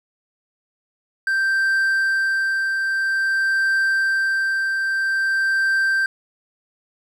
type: tone with tremolo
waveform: triangle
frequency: 1568 Hz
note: G6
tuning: in tune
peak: -14 dBFS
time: 1.27-6.06 s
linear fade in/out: 2 ms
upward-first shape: triangle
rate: 0.5 Hz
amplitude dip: 35%
effects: none